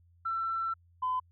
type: tone pair in turn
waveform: sine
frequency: 1342 / 1014.7 Hz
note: E6 / B5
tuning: +31 / +47 cents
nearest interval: perfect fourth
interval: 484 cents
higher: first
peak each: -29 / -27 dBFS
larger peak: second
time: 0.25-0.74 / 1.02-1.2 s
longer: first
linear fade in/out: 10 ms
effects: tanh soft clip ceiling -23 dBFS + added 86 Hz sine -60 dBFS peak until 1.31 s